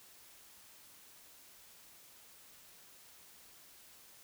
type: silence
effects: white hiss -59 dBFS RMS until 4.23 s